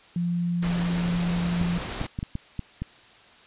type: tone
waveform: sine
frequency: 173.5 Hz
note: F3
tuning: 11 cents flat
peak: -23 dBFS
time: 0.16-1.78 s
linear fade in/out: 2 ms
type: noise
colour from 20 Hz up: pink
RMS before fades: -33 dBFS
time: 0.62-2.07 s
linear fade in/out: 10 ms
type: clicks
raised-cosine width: 5 ms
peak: -17 dBFS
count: 7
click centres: 1.614 / 2.014 / 2.189 / 2.229 / 2.354 / 2.593 / 2.82 s
effects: white hiss -52 dBFS RMS until 3.46 s + resampled to 8000 Hz